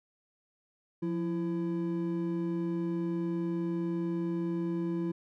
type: tone pair together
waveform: triangle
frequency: 174.7 / 334.4 Hz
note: F3 / E4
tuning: +1 / +25 cents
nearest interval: major seventh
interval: 1124 cents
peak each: -31 / -30 dBFS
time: 1.02-5.12 s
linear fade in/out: 10 ms
effects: none